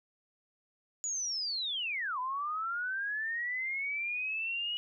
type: linear two-way sweep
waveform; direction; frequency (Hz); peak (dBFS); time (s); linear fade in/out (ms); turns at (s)
sine; down then up; 6930 to 987.8 to 2920; -32; 1.04-4.77; 0; 2.19
effects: none